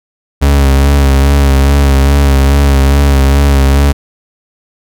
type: tone with vibrato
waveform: 40% pulse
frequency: 69.3 Hz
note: C#2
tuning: in tune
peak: -4 dBFS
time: 0.41-3.93 s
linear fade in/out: 20 ms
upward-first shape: sine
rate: 2.4 Hz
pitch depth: 36 cents each way
effects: none